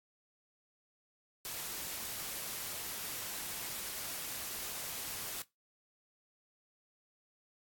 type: noise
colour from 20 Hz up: white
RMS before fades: -41 dBFS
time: 1.45-5.42 s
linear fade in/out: 0 ms
effects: noise-tail reverb RT60 0.2 s tail -21 dB re dry + AAC 64 kbps